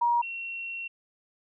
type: tone pair in turn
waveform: sine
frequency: 950 / 2728 Hz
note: A#5 / F7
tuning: +33 / -41 cents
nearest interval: octave + tritone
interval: 1826 cents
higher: second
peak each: -21 / -33 dBFS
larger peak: first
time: 0.01-0.22 / 0.22-0.88 s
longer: second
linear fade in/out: 10 ms
effects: none